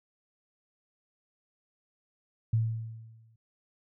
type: tone with exponential decay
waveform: sine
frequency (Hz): 112.4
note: A2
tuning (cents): +37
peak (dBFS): -21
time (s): 2.53-3.36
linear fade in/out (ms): 5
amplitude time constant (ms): 180
effects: none